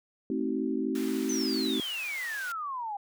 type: chord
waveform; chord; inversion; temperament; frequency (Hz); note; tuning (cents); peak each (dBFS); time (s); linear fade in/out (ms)
sine; A diminished seventh; none; just; 220 / 264 / 316.8 / 380.2; A3 / C4 / Eb4 / Gb4; 0 / +16 / +31 / +47; -34 / -31 / -33 / -34; 0.3-1.8; 2
type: high-pass noise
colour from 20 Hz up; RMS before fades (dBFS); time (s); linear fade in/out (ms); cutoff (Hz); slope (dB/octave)
pink; -44; 0.95-2.52; 2; 1200; 12
type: exponential sweep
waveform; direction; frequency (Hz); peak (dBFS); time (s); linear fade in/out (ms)
sine; down; 6272 to 790; -32; 1.29-2.97; 5
effects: none